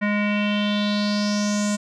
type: tone with low-pass filter sweep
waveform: square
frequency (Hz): 207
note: G#3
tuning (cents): -5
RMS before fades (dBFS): -22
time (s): 0.01-1.77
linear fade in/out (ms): 20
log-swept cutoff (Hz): 2000 to 7700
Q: 4.8
effects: none